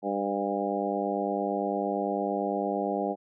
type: harmonic tone with a mistuned harmonic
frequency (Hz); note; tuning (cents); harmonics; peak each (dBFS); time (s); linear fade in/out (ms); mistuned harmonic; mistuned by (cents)
100; G2; +35; 2 / 3 / 4 / 5 / 6 / 7 / 8; -34 / -34 / -34 / -34 / -34 / -34 / -34; 0.02-3.16; 50; 8; +19
effects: none